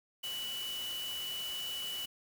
sine tone in noise, 2960 Hz, F#7, in tune, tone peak -37 dBFS, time 0.23-2.06 s, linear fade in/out 10 ms, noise white, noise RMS -45 dBFS, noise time 0.23-2.06 s, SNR +5 dB, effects none

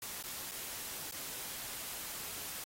white noise with dropouts, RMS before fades -43 dBFS, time 0.02-2.64 s, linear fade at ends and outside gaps 2 ms, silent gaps 0.228-0.238 / 0.513-0.517 / 1.112-1.122 s, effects AAC 48 kbps

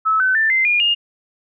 sine tone with pitch steps, 1300 / 1519.4 / 1775.9 / 2076 / 2426 / 2835 Hz, E6 / F#6 / A6 / C7 / D#7 / F7, -24 / +46 / +16 / -14 / -44 / +25 cents, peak -13 dBFS, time 0.05-0.95 s, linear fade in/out 20 ms, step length 150 ms, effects none

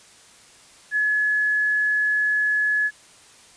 sine tone, 1702 Hz, G#6, 42 cents sharp, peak -18 dBFS, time 0.91-2.91 s, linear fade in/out 50 ms, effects white hiss -50 dBFS RMS until 3.56 s + resampled to 22050 Hz

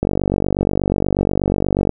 click train, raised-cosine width 2 ms, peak -3 dBFS, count 91, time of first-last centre 0.03-1.893 s, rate 48.3 Hz, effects none

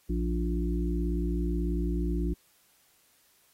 harmonic tone, 58.27 Hz, A#1, in tune, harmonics 1 / 3 / 5 / 6, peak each -28 / -33 / -35 / -36 dBFS, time 0.09-2.34 s, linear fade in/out 10 ms, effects white hiss -65 dBFS RMS until 3.53 s + AAC 48 kbps

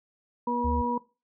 harmonic tone, 241.4 Hz, B3, 39 cents flat, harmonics 1 / 2 / 4, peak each -30 / -33 / -27 dBFS, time 0.47-0.98 s, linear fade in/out 5 ms
sine tone, 73.42 Hz, D2, in tune, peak -27 dBFS, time 0.64-0.82 s, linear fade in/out 10 ms
effects noise-tail reverb RT60 0.3 s tail -20 dB re dry

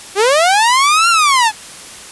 sawtooth linear two-way sweep, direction up then down, 372.7 to 1400 to 835 Hz, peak -5 dBFS, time 0.15-1.52 s, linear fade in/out 50 ms, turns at 1.09 s, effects white hiss -33 dBFS RMS until 2.11 s + resampled to 24000 Hz

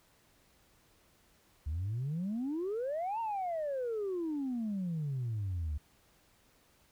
sine exponential two-way sweep, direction up then down, 71 to 932.3 to 71 Hz, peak -31 dBFS, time 1.66-5.78 s, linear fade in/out 10 ms, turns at 3.2 s, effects tanh soft clip ceiling -30 dBFS + pink hiss -67 dBFS RMS until 6.91 s

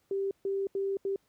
sine tone bursts at uneven times, 392 Hz, G4, in tune, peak -28 dBFS, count 4, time 0.11-0.31 / 0.45-0.67 / 0.75-0.97 / 1.05-1.16 s, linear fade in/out 2 ms, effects pink hiss -72 dBFS RMS until 1.28 s + high-pass 60 Hz 12 dB/octave

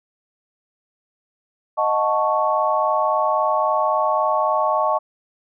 sine chord, D# half-diminished seventh, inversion none, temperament equal with one note detuned, 622.3 / 726 / 880 / 1108.7 Hz, D#5 / F#5 / A5 / C#6, 0 / -33 / 0 / 0 cents, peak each -21 / -25 / -22 / -21 dBFS, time 1.77-4.99 s, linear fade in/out 20 ms, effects none

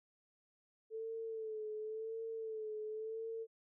sine tone with vibrato, 440 Hz, A4, in tune, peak -40 dBFS, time 0.9-3.47 s, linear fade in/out 50 ms, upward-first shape sine, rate 0.93 Hz, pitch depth 46 cents each way, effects none

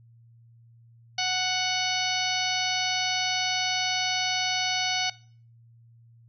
harmonic tone, 740 Hz, F#5, in tune, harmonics 1 / 2 / 3 / 4 / 5 / 6 / 7 / 8, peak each -31 / -36 / -32 / -31 / -35 / -31 / -37 / -35 dBFS, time 1.18-5.1 s, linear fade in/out 5 ms, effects noise-tail reverb RT60 0.5 s tail -22 dB re dry + added 116 Hz sine -52 dBFS peak until 6.28 s

